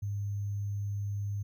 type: tone with sample-and-hold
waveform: sine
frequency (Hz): 101.4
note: G#2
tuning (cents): -41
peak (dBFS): -31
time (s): 0.02-1.43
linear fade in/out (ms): 10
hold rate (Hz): 6300
effects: none